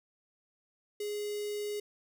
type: tone with notch filter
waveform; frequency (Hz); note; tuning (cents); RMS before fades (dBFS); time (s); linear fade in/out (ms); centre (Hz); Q
square; 415.3; G#4; 0; -36; 1-1.8; 5; 1200; 0.6
effects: none